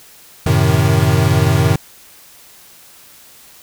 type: chord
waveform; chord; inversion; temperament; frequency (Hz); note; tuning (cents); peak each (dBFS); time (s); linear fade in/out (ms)
square; F# diminished seventh; none; equal; 92.5 / 110 / 130.81 / 155.56; F#2 / A2 / C3 / Eb3; 0 / 0 / 0 / 0; -17; 0.46-1.76; 5
effects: white hiss -43 dBFS RMS until 3.62 s